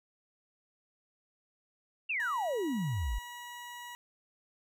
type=exponential sweep; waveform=sine; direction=down; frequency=2827 to 43.65 Hz; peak=-30 dBFS; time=2.09-3.19 s; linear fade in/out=10 ms
type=tone; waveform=20% pulse; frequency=966 Hz; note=B5; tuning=39 cents flat; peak=-38 dBFS; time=2.2-3.95 s; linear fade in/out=0 ms
effects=none